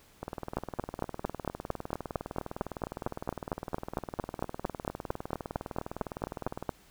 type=two click trains; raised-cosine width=1 ms; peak=-22 / -15 dBFS; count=127 / 28; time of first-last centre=0.23-6.626 / 0.57-6.692 s; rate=19.7 / 4.41 Hz; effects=pink hiss -60 dBFS RMS until 6.9 s